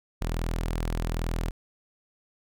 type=tone; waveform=sawtooth; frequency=41.2 Hz; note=E1; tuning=in tune; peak=-23 dBFS; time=0.21-1.51 s; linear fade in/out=10 ms; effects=none